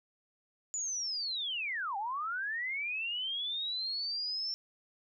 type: linear two-way sweep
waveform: sine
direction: down then up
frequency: 7040 to 771 to 5420 Hz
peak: -33 dBFS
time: 0.74-4.54 s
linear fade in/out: 0 ms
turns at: 1.97 s
effects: none